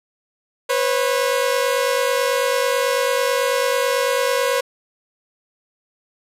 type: tone pair together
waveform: sawtooth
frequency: 493.9 / 543 Hz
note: B4 / C#5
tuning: 0 / -36 cents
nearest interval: major second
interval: 164 cents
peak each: -16 dBFS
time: 0.69-4.61 s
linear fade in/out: 10 ms
effects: resampled to 32000 Hz